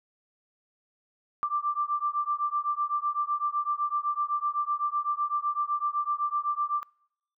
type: beating tone pair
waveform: sine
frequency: 1174.7 / 1182.6 Hz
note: D6 / D6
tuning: 0 / +12 cents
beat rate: 7.9 Hz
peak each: -29 dBFS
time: 1.43-6.83 s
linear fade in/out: 0 ms
effects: noise-tail reverb RT60 0.7 s tail -26 dB re dry